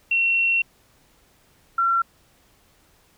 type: tone pair in turn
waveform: sine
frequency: 2723 / 1361.5 Hz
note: F7 / F6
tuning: -44 / -44 cents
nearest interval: octave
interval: 1200 cents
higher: first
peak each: -17 dBFS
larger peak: neither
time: 0.11-0.62 / 1.78-2.02 s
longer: first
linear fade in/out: 5 ms
effects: pink hiss -59 dBFS RMS until 3.17 s